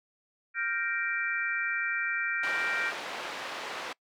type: chord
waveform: sine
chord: G minor seventh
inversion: third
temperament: equal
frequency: 1396.9 / 1568 / 1864.7 / 2349 Hz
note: F6 / G6 / Bb6 / D7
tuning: 0 / 0 / 0 / 0 cents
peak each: -34 dBFS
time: 0.54-2.93 s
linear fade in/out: 50 ms
type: band-pass noise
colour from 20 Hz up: pink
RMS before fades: -38 dBFS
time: 2.43-3.93 s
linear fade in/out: 5 ms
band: 580 to 3500 Hz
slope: 12 dB/octave
effects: noise-tail reverb RT60 0.1 s tail -24 dB re dry